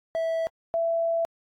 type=tone pair in turn; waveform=triangle / sine; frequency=655 / 666.4 Hz; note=E5 / E5; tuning=-11 / +19 cents; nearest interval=unison; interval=30 cents; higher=second; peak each=-22 dBFS; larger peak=neither; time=0.15-0.47 / 0.74-1.25 s; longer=second; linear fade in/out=0 ms; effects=AAC 64 kbps